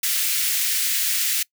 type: high-pass noise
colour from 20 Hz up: white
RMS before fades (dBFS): -22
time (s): 0.03-1.43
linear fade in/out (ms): 5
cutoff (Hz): 1800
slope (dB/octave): 24
effects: noise-tail reverb RT60 0.1 s tail -23 dB re dry